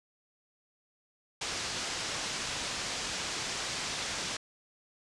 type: low-pass noise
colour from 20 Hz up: white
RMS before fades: -36 dBFS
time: 1.41-4.37 s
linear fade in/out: 5 ms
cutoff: 6800 Hz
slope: 24 dB/octave
effects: resampled to 24000 Hz